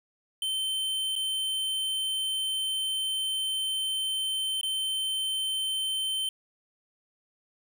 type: tone with dropouts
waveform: square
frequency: 3093 Hz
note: G7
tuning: 24 cents flat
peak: -28 dBFS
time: 0.42-6.29 s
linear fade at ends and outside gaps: 2 ms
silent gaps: 1.155-1.161 / 4.612-4.631 s
effects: none